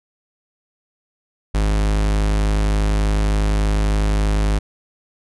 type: tone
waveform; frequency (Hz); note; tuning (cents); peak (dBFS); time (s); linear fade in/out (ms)
45% pulse; 51.7; G#1; -7; -15; 1.54-4.59; 10
effects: resampled to 24000 Hz